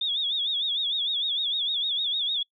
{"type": "tone with vibrato", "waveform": "sine", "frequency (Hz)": 3525, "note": "A7", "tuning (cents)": 2, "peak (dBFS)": -24, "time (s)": [0.01, 2.43], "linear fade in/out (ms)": 5, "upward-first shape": "sine", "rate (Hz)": 6.6, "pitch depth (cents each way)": 120, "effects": ["noise-tail reverb RT60 0.1 s tail -26 dB re dry"]}